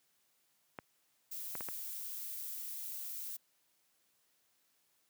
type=clicks; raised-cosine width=0.5 ms; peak=-27 dBFS; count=4; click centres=0.788 / 1.553 / 1.608 / 1.687 s
type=noise; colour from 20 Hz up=violet; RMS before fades=-43 dBFS; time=1.31-3.37 s; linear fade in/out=10 ms
effects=white hiss -75 dBFS RMS until 5.09 s + high-pass 100 Hz 12 dB/octave